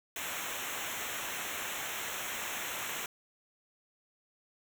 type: noise with comb filter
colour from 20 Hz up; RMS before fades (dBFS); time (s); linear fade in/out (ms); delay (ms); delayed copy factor
pink; -38; 0.16-3.06; 2; 0.21; -0.95
effects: none